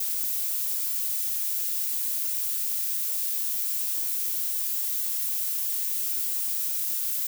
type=noise; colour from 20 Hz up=violet; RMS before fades=-28 dBFS; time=0-7.27 s; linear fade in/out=5 ms; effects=none